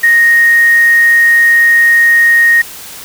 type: tone with quantisation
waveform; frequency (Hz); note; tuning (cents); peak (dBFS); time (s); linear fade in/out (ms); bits
sine; 1864; A#6; -1; -4; 0.03-2.62; 10; 4
effects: white hiss -29 dBFS RMS until 3.04 s